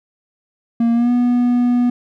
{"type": "tone with pitch glide", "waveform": "triangle", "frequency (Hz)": [232.8, 244], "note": ["A#3", "B3"], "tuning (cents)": [-2, -21], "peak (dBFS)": -10, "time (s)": [0.8, 1.9], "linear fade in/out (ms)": 5, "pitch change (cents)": 81, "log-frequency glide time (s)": [0.93, 1.11], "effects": []}